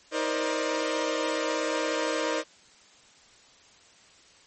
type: tone cluster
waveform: sawtooth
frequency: 316.9 / 473.4 / 528 / 597 Hz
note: D#4 / A#4 / C5 / D5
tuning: +32 / +27 / +16 / +28 cents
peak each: -28 dBFS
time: 0.11-2.44 s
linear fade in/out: 50 ms
effects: white hiss -56 dBFS RMS until 4.46 s + MP3 32 kbps